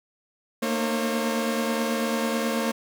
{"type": "tone cluster", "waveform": "sawtooth", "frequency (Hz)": [227.9, 237.1, 304.6, 539], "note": ["A#3", "A#3", "D#4", "C#5"], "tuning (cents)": [-39, 30, -37, -49], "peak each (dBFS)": [-22, -31, -31, -25], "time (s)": [0.62, 2.72], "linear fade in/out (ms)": 10, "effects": []}